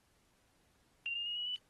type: tone with pitch steps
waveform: sine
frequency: 2772 / 2820 / 2870 / 2920 / 2971 Hz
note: F7 / F7 / F7 / F#7 / F#7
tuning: -14 / +16 / +47 / -24 / +6 cents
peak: -36 dBFS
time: 1.06-1.56 s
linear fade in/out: 0 ms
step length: 100 ms
effects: pink hiss -73 dBFS RMS until 1.69 s + AAC 32 kbps